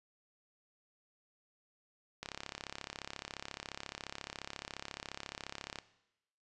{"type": "click train", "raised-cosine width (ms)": 0.2, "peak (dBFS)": -23, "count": 123, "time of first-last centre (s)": [2.23, 5.787], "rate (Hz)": 34.3, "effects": ["noise-tail reverb RT60 0.9 s tail -17 dB re dry", "resampled to 24000 Hz"]}